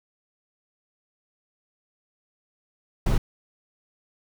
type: noise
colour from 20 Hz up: brown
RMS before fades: -20 dBFS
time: 3.06-3.18 s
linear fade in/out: 5 ms
effects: none